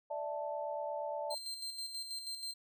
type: chord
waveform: sine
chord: D suspended second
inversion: none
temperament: equal with one note detuned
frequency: 587.3 / 655.8 / 880 Hz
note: D5 / E5 / A5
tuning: 0 / -9 / 0 cents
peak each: -39 / -42 / -41 dBFS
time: 0.1-1.35 s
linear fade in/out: 10 ms
type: tone with tremolo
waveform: 35% pulse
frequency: 4150 Hz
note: C8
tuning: 15 cents flat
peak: -37 dBFS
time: 1.3-2.54 s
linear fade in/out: 10 ms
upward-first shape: square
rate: 6.2 Hz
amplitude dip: 50%
effects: none